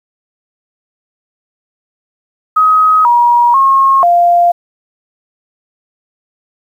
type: tone with pitch steps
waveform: sine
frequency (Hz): 1264 / 956 / 1082 / 696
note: D#6 / A#5 / C#6 / F5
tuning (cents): +27 / +43 / -42 / -6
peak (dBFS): -5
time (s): 2.56-4.52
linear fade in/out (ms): 10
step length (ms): 490
effects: 7-bit